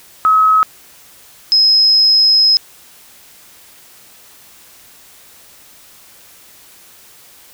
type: tone pair in turn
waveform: sine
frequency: 1280 / 5120 Hz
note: D#6 / D#8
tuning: +49 / +49 cents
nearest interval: 2 octaves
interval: 2400 cents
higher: second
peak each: -7 dBFS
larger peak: neither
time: 0.25-0.63 / 1.52-2.57 s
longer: second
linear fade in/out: 0 ms
effects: white hiss -43 dBFS RMS until 7.53 s